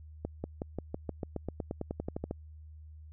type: accelerating click train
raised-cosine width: 2 ms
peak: -21 dBFS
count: 18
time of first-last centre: 0.25-2.311 s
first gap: 190 ms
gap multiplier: 0.94
effects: added 77 Hz sine -47 dBFS peak until 3.12 s